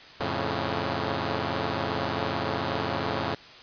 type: chord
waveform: 5% pulse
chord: F augmented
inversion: none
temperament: equal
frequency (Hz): 87.31 / 110 / 138.59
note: F2 / A2 / C#3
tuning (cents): 0 / 0 / 0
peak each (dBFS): -20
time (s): 0.2-3.35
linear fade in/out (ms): 5
effects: white hiss -47 dBFS RMS until 3.62 s + resampled to 11025 Hz